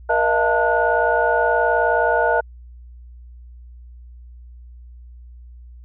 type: tone cluster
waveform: sine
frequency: 472.8 / 623 / 682 / 891 / 1457 Hz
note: A#4 / D#5 / F5 / A5 / F#6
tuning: +24 / +2 / -41 / +22 / -27 cents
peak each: -21 dBFS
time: 0.09-2.41 s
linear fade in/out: 10 ms
effects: tanh soft clip ceiling -3 dBFS + added 60 Hz sine -38 dBFS peak until 5.84 s